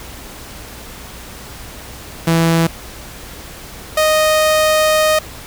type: tone pair in turn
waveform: sawtooth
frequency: 165.3 / 620.9 Hz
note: E3 / D#5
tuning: +5 / -4 cents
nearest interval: octave + major seventh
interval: 2291 cents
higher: second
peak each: -7 dBFS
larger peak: neither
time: 2.27-2.67 / 3.97-5.19 s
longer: second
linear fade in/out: 5 ms
effects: added 60 Hz sine -39 dBFS peak until 5.46 s + pink hiss -34 dBFS RMS until 5.46 s